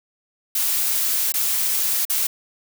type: noise with dropouts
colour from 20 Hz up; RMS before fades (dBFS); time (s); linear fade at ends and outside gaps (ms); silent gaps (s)
blue; -21; 0.55-2.27; 5; 1.322-1.339 / 2.052-2.097
effects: none